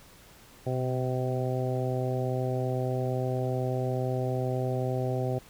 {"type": "harmonic tone with a mistuned harmonic", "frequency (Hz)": 128.4, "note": "C3", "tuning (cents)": -32, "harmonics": [1, 2, 3, 4, 5, 6], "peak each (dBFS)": [-29, -37, -34, -35, -36, -39], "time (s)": [0.66, 5.39], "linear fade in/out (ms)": 10, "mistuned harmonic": 1, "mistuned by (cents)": -32, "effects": ["pink hiss -54 dBFS RMS until 5.49 s"]}